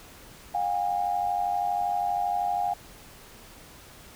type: tone pair together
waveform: sine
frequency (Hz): 714 / 806.6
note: F5 / G5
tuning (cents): +38 / +49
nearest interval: major second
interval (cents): 211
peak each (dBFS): -27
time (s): 0.54-2.74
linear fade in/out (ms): 10
effects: pink hiss -49 dBFS RMS until 4.15 s